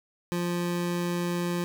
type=tone; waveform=25% pulse; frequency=174.61 Hz; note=F3; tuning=in tune; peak=-23 dBFS; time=0.32-1.64 s; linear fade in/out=0 ms; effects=none

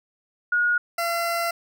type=tone pair in turn; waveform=sine / 20% pulse; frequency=1443 / 681 Hz; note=F#6 / F5; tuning=-44 / -44 cents; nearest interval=octave + minor second; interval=1300 cents; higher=first; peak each=-18 dBFS; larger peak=neither; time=0.52-0.78 / 0.98-1.51 s; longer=second; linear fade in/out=5 ms; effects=none

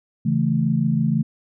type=chord; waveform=sine; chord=A major; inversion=first; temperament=equal; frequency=138.59 / 164.81 / 220 Hz; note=C#3 / E3 / A3; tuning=0 / 0 / 0 cents; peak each=-22 / -21 / -21 dBFS; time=0.25-1.23 s; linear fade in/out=10 ms; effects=none

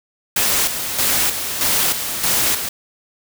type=noise with tremolo; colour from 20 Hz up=white; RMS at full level=-17 dBFS; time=0.36-2.69 s; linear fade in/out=5 ms; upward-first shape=square; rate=1.6 Hz; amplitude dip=55%; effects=none

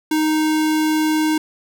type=tone; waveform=square; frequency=310.7 Hz; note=D#4; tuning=2 cents flat; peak=-16 dBFS; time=0.11-1.38 s; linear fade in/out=5 ms; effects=none

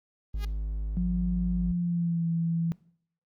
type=tone with exponential growth; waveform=5% pulse; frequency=410 Hz; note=G#4; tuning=22 cents flat; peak=-27 dBFS; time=0.33-0.45 s; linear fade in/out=5 ms; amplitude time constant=24 ms
type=tone; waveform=triangle; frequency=52.1 Hz; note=G#1; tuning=6 cents sharp; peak=-26 dBFS; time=0.34-1.72 s; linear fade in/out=5 ms
type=tone with pitch glide; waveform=sine; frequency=178.5 to 166.55 Hz; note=F3 to E3; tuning=+38 to +18 cents; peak=-25 dBFS; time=0.97-2.72 s; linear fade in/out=0 ms; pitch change=-120 cents; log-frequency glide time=1.55-2.27 s
effects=noise-tail reverb RT60 0.6 s tail -21 dB re dry

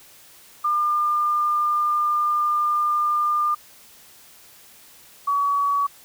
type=tone pair in turn; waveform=sine; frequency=1202 / 1133.1 Hz; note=D6 / C#6; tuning=+40 / +38 cents; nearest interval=minor second; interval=102 cents; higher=first; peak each=-18 dBFS; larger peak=neither; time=0.64-3.55 / 5.27-5.87 s; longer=first; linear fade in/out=10 ms; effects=white hiss -49 dBFS RMS until 6.04 s

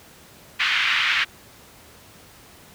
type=band-pass noise; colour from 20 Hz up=white; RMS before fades=-21 dBFS; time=0.59-1.25 s; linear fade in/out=20 ms; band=1400 to 3000 Hz; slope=24 dB/octave; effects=pink hiss -48 dBFS RMS until 2.74 s + high-pass 60 Hz 12 dB/octave

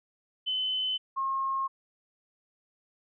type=tone pair in turn; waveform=sine; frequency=3036 / 1076.2 Hz; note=F#7 / C6; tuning=+44 / +48 cents; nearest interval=octave + tritone; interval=1796 cents; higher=first; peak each=-27 dBFS; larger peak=neither; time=0.46-0.98 / 1.16-1.68 s; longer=neither; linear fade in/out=20 ms; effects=none

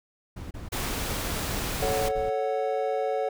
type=noise bursts; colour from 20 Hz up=brown; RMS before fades=-37 dBFS; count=11; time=0.36-2.3 s; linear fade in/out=10 ms; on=150 ms; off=29 ms
type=noise; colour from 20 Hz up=pink; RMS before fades=-31 dBFS; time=0.72-2.09 s; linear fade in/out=10 ms
type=chord; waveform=triangle; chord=F# minor; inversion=first; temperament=equal; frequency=440 / 554.4 / 740 Hz; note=A4 / C#5 / F#5; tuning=0 / 0 / 0 cents; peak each=-27 / -27 / -28 dBFS; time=1.82-3.29 s; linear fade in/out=5 ms
effects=none

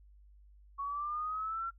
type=linear sweep; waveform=sine; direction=up; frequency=1108.7 to 1369 Hz; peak=-34 dBFS; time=0.78-1.71 s; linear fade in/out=20 ms; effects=noise-tail reverb RT60 0.1 s tail -21 dB re dry + added 50 Hz sine -56 dBFS peak until 1.78 s

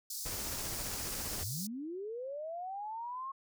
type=high-pass noise; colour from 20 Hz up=pink; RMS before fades=-41 dBFS; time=0.1-1.67 s; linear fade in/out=5 ms; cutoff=4500 Hz; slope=48 dB/octave
type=noise with tremolo; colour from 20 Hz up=pink; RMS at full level=-41 dBFS; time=0.25-1.44 s; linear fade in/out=10 ms; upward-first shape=sine; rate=15 Hz; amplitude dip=35%
type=linear sweep; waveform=sine; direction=up; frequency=73 to 1093 Hz; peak=-38 dBFS; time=1.41-3.32 s; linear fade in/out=10 ms
effects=none

